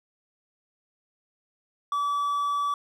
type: tone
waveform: triangle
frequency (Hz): 1150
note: D6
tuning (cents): -37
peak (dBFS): -22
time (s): 1.92-2.74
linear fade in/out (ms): 2
effects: none